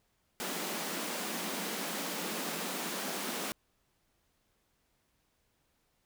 pink high-pass noise, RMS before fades -37 dBFS, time 0.4-3.52 s, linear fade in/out 0 ms, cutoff 170 Hz, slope 96 dB/octave, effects pink hiss -75 dBFS RMS until 6.05 s

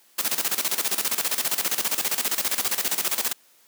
white noise with tremolo, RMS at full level -23 dBFS, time 0.18-3.33 s, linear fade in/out 10 ms, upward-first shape square, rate 15 Hz, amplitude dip 75%, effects white hiss -58 dBFS RMS until 3.67 s + high-pass 200 Hz 12 dB/octave

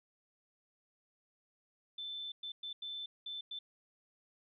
sine tone bursts at uneven times, 3531 Hz, A7, 5 cents sharp, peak -40 dBFS, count 6, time 1.98-2.32 / 2.43-2.52 / 2.63-2.73 / 2.82-3.06 / 3.26-3.41 / 3.51-3.59 s, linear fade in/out 5 ms, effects none

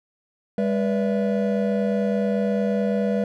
triangle tone cluster, 202.4 / 488.1 / 577 / 662 Hz, G#3 / B4 / D5 / E5, -44 / -20 / -31 / +7 cents, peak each -20 / -23 / -28 / -28 dBFS, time 0.58-3.24 s, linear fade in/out 2 ms, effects none

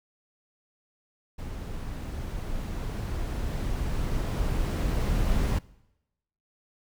brown noise with level ramp, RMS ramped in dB -36 to -24 dBFS, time 1.38-5.59 s, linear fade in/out 10 ms, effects noise-tail reverb RT60 0.9 s tail -22 dB re dry

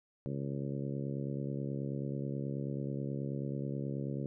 harmonic tone, 69.3 Hz, C#2, in tune, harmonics 2 / 3 / 4 / 5 / 6 / 7 / 8, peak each -37 / -41 / -43 / -45 / -47 / -48 / -49 dBFS, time 0.26-4.26 s, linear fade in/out 0 ms, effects none

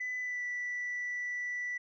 sine tone with pitch glide, 2000 to 1966.8 Hz, B6 to B6, +21 to -8 cents, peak -32 dBFS, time 0-1.78 s, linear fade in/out 10 ms, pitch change -29 cents, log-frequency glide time 0.2-0.43 s, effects tanh soft clip ceiling -31 dBFS

